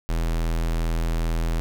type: tone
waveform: square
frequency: 41.2 Hz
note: E1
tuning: in tune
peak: -22 dBFS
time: 0.09-1.6 s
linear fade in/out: 0 ms
effects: none